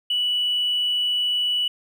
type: tone with hard clipping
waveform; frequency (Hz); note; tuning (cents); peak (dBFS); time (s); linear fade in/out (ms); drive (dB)
sine; 2953; F#7; -4; -20; 0.1-1.68; 5; 1
effects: none